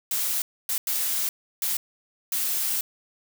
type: noise bursts at uneven times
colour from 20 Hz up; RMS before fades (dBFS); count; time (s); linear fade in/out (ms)
blue; -26; 5; 0.11-0.42 / 0.69-0.78 / 0.87-1.29 / 1.62-1.77 / 2.32-2.81; 2
effects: none